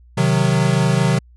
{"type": "chord", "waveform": "square", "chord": "C diminished", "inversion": "none", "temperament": "equal with one note detuned", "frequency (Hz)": [130.81, 155.56, 184.04], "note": ["C3", "Eb3", "Gb3"], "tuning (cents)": [0, 0, -9], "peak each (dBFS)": [-18, -19, -20], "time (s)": [0.17, 1.19], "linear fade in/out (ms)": 10, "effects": ["added 60 Hz sine -44 dBFS peak until 1.36 s", "resampled to 24000 Hz"]}